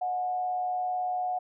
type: tone with frequency modulation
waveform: sine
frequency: 730 Hz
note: F#5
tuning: 24 cents flat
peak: -27 dBFS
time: 0.01-1.39 s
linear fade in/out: 10 ms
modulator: 118 Hz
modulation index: 0.31
effects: none